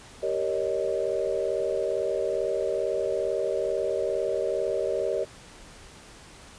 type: chord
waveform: sine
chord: Eb dominant seventh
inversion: first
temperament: just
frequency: 388.9 / 466.7 / 560 / 622.3 Hz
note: G4 / Bb4 / Db5 / Eb5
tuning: -14 / +2 / +18 / 0 cents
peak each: -30 dBFS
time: 0.22-5.25 s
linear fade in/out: 20 ms
effects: pink hiss -48 dBFS RMS until 6.58 s + resampled to 22050 Hz